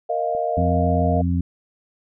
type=chord; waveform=sine; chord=Bb suspended fourth; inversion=none; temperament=equal; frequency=466.2 / 622.3 / 698.5 Hz; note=Bb4 / Eb5 / F5; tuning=0 / 0 / 0 cents; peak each=-27 / -24 / -23 dBFS; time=0.09-1.22 s; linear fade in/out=10 ms
type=click train; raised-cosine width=2 ms; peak=-26 dBFS; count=4; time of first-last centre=0.35-1.17 s; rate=3.66 Hz
type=harmonic tone; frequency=87.31 Hz; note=F2; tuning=in tune; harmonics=1 / 2 / 3; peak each=-20 / -23 / -25 dBFS; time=0.57-1.41 s; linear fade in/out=5 ms
effects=none